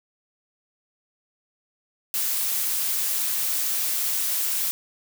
blue noise, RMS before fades -25 dBFS, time 2.14-4.71 s, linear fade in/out 0 ms, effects none

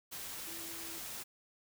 sine tone in noise, 331.7 Hz, E4, 11 cents sharp, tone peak -52 dBFS, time 0.46-1 s, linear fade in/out 20 ms, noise white, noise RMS -44 dBFS, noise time 0.11-1.24 s, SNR -11 dB, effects none

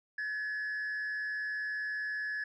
sine tone with frequency modulation, 1705 Hz, G#6, 45 cents sharp, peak -31 dBFS, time 0.18-2.44 s, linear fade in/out 5 ms, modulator 140 Hz, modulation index 0.39, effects tanh soft clip ceiling -32 dBFS

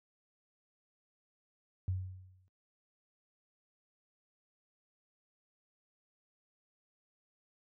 sine tone with exponential decay, 93 Hz, F#2, 9 cents sharp, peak -28 dBFS, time 1.88-2.48 s, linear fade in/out 0 ms, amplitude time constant 130 ms, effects high-pass 60 Hz 12 dB/octave

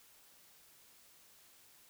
silence, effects white hiss -63 dBFS RMS until 1.89 s

